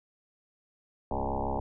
sine tone with frequency modulation, 418.8 Hz, G#4, 15 cents sharp, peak -28 dBFS, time 1.11-1.6 s, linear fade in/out 2 ms, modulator 66.8 Hz, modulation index 7.6, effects none

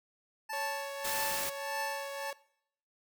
25% pulse tone with tremolo, 879 Hz, A5, 2 cents flat, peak -29 dBFS, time 0.49-2.31 s, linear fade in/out 10 ms, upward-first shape triangle, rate 1.7 Hz, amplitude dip 90%
sawtooth tone, 557 Hz, C#5, 8 cents sharp, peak -35 dBFS, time 0.53-2.33 s, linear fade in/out 2 ms
white noise, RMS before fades -36 dBFS, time 1.04-1.5 s, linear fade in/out 10 ms
effects noise-tail reverb RT60 0.7 s tail -21 dB re dry

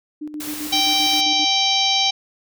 sine tone with tremolo, 301.5 Hz, D4, 46 cents sharp, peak -26 dBFS, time 0.21-1.45 s, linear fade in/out 10 ms, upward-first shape square, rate 7.6 Hz, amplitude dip 60%
white noise, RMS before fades -31 dBFS, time 0.4-1.21 s, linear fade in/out 5 ms
harmonic tone, 781 Hz, G5, 7 cents flat, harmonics 1 / 3 / 4 / 5 / 6 / 7 / 8, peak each -23 / -26 / -21 / -20 / -27 / -25 / -30 dBFS, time 0.72-2.11 s, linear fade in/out 10 ms
effects none

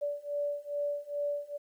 sine beating tone pair, 578 / 580.4 Hz, D5 / D5, -28 / -21 cents, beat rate 2.4 Hz, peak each -35 / -34 dBFS, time 0.01-1.58 s, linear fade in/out 20 ms, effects 11-bit

